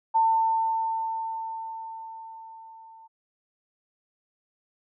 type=tone with level ramp; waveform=sine; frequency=897 Hz; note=A5; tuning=33 cents sharp; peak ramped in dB=-17 to -47 dBFS; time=0.14-3.08 s; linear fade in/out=20 ms; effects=none